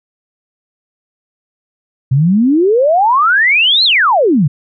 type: exponential two-way sweep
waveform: sine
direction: up then down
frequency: 124.8 to 4278 to 129.5 Hz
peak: -7 dBFS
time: 2.11-4.48 s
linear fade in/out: 10 ms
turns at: 3.84 s
effects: none